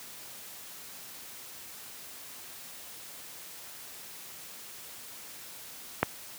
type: click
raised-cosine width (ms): 0.5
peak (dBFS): -7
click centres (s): 6.03
effects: white hiss -46 dBFS RMS until 6.38 s + high-pass 80 Hz 12 dB/octave